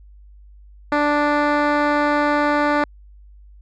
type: tone with low-pass filter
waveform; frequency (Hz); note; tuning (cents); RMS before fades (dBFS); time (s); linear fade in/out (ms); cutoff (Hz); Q
10% pulse; 293.7; D4; 0; -18; 0.92-2.84; 2; 2300; 0.64
effects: added 50 Hz sine -42 dBFS peak until 3.61 s